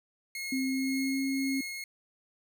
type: tone with tremolo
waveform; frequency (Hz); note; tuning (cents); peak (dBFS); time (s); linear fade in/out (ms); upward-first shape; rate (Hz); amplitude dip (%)
sawtooth; 2161; C#7; -45; -31; 0.35-1.84; 2; sine; 1.9; 25
type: tone with pitch glide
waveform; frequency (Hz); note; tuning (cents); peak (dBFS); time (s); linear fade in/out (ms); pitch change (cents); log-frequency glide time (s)
sine; 263.5 to 270.1; C4 to C#4; +12 to -45; -28; 0.52-1.61; 5; +43; 0.65-1.2
effects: none